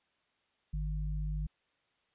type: tone pair together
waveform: sine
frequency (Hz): 50.89 / 152.5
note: G#1 / D#3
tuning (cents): -34 / -34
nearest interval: octave + perfect fifth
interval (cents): 1900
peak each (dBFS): -33 / -38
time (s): 0.73-1.47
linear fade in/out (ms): 10
effects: white hiss -75 dBFS RMS until 2.14 s + resampled to 8000 Hz